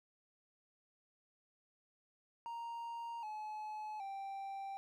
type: tone with pitch steps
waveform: triangle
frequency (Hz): 932.3 / 854.9 / 784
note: A#5 / G#5 / G5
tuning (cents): 0 / +50 / 0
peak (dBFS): -40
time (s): 2.46-4.77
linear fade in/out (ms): 0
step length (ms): 770
effects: none